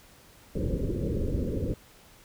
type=low-pass noise; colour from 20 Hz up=pink; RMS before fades=-29 dBFS; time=0.55-1.74 s; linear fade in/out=5 ms; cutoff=550 Hz; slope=96 dB/octave; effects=pink hiss -55 dBFS RMS until 2.24 s